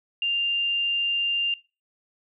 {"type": "tone", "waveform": "sine", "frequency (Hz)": 2794, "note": "F7", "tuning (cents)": 0, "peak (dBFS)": -22, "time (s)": [0.22, 1.54], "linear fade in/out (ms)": 2, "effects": ["noise-tail reverb RT60 0.3 s tail -21 dB re dry"]}